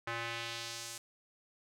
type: tone with band-pass filter sweep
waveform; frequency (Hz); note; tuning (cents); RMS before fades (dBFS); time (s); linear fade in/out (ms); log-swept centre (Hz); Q
square; 116.54; A#2; 0; -41; 0.07-0.98; 5; 1600 to 8200; 1.2
effects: none